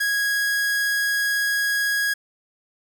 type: tone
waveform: 45% pulse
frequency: 1653 Hz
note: G#6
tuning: 9 cents flat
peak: -20 dBFS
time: 0-2.14 s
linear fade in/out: 10 ms
effects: none